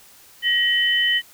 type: tone pair together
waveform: sine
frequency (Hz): 1900 / 3027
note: A#6 / F#7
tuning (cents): +33 / +39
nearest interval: minor sixth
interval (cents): 806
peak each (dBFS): -19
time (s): 0.42-1.22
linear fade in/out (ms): 50
effects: white hiss -49 dBFS RMS until 1.33 s